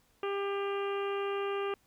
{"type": "harmonic tone", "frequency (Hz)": 398.5, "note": "G4", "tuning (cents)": 28, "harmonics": [1, 2, 3, 4, 5, 6, 7, 8], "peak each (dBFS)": [-32, -42, -39, -47, -50, -48, -45, -54], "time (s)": [0.23, 1.74], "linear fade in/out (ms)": 2, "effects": ["pink hiss -69 dBFS RMS until 1.86 s"]}